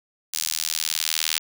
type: tone with high-pass filter sweep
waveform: sawtooth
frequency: 79.6 Hz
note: D#2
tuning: 40 cents sharp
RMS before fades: -26 dBFS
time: 0.33-1.39 s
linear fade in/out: 10 ms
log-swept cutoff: 5500 to 3400 Hz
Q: 1.1
effects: none